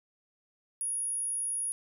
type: tone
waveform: sine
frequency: 10410 Hz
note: E9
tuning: 23 cents flat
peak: -30 dBFS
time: 0.81-1.72 s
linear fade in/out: 0 ms
effects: none